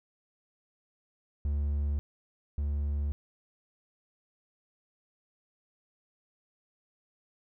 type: tone pair in turn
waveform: triangle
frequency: 72.4 / 72.4 Hz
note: D2 / D2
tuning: -24 / -24 cents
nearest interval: unison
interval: 0 cents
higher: neither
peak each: -25 / -26 dBFS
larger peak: first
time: 1.45-1.99 / 2.58-3.12 s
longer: neither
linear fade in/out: 0 ms
effects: none